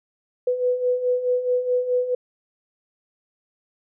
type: beating tone pair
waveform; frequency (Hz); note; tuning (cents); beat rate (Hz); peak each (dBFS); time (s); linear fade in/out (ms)
sine; 493.9 / 498.6; B4 / B4; 0 / +16; 4.7; -26 / -20; 0.47-2.15; 5
effects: none